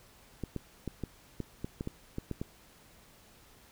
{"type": "clicks", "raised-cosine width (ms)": 3, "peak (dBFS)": -22, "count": 11, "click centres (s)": [0.437, 0.563, 0.877, 1.037, 1.403, 1.645, 1.809, 1.874, 2.184, 2.313, 2.415], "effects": ["pink hiss -59 dBFS RMS until 3.71 s"]}